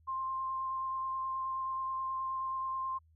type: tone with vibrato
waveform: sine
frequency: 1054 Hz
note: C6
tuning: 12 cents sharp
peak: -33 dBFS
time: 0.07-2.99 s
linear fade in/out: 20 ms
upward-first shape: sine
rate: 9.4 Hz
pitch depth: 10 cents each way
effects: added 80 Hz sine -62 dBFS peak until 3.15 s